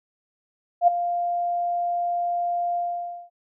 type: tone with ADSR envelope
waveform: sine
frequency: 698.5 Hz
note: F5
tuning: in tune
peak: -10 dBFS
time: 0.81-3.3 s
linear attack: 66 ms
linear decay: 9 ms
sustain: -12 dB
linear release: 540 ms
effects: none